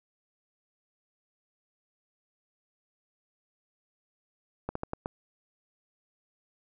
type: slowing click train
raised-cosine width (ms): 1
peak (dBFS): -18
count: 5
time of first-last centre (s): 4.69-5.059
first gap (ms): 64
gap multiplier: 1.25
effects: none